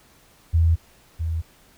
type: tone pair in turn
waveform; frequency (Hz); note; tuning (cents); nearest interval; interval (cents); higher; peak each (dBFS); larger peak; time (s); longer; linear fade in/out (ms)
sine; 82.41 / 81.46; E2 / E2; 0 / -20; unison; 20; first; -14 / -22; first; 0.53-0.76 / 1.19-1.42; neither; 20
effects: pink hiss -55 dBFS RMS until 1.77 s